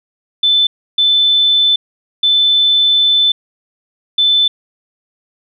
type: tone bursts at uneven times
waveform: sine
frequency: 3520 Hz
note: A7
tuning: in tune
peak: -8 dBFS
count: 4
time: 0.43-0.67 / 0.98-1.76 / 2.23-3.32 / 4.18-4.48 s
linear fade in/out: 5 ms
effects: none